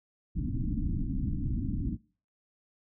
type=low-pass noise; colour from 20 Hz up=pink; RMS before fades=-31 dBFS; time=0.35-1.97 s; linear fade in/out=20 ms; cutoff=310 Hz; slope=96 dB/octave; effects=noise-tail reverb RT60 0.4 s tail -23 dB re dry